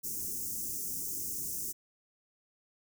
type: band-stop noise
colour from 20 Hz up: white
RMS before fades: -37 dBFS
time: 0.03-1.73 s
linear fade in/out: 20 ms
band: 410 to 5700 Hz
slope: 48 dB/octave
effects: none